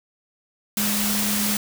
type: tone in noise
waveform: sine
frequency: 207.7 Hz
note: G#3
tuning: in tune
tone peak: -25 dBFS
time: 0.77-1.57 s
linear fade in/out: 2 ms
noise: white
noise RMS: -24 dBFS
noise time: 0.77-1.57 s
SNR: -4 dB
effects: none